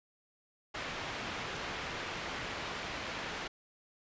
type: low-pass noise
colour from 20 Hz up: white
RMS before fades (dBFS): -40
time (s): 0.74-3.48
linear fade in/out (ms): 10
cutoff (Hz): 2500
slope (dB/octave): 12
effects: resampled to 16000 Hz